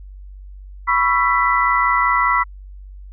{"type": "tone cluster", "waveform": "sine", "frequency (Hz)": [987, 1112, 1339, 1985], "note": ["B5", "C#6", "E6", "B6"], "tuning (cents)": [-1, 5, 27, 8], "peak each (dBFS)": -19, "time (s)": [0.87, 2.44], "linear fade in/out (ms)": 20, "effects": ["added 48 Hz sine -34 dBFS peak until 3.12 s"]}